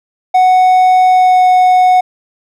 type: tone with pitch glide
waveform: triangle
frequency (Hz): 740 to 735.3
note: F#5 to F#5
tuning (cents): 0 to -11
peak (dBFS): -3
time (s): 0.34-2.01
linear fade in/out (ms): 10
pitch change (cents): -11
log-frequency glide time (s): 1.07-1.46
effects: none